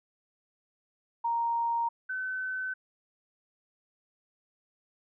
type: tone pair in turn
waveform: sine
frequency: 932.3 / 1519.5 Hz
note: A#5 / F#6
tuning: 0 / +46 cents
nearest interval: minor sixth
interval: 846 cents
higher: second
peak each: -26 / -31 dBFS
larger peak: first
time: 1.24-1.89 / 2.09-2.74 s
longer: neither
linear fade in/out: 10 ms
effects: none